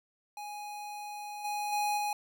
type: tone with level steps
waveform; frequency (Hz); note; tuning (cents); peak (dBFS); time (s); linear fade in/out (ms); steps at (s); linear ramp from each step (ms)
square; 830.6; G#5; 0; -40 / -33 / -29 / -31; 0.37-2.13; 2; 1.44 / 1.72 / 1.97; 10
effects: none